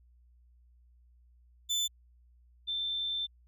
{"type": "tone pair in turn", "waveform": ["30% pulse", "sine"], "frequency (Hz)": [3520, 3555], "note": ["A7", "A7"], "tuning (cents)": [0, 17], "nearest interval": "unison", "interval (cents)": 17, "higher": "second", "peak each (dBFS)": [-26, -31], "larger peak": "first", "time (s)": [[1.69, 1.88], [2.67, 3.27]], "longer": "second", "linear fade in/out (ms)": 20, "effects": ["added 60 Hz sine -59 dBFS peak until 3.47 s"]}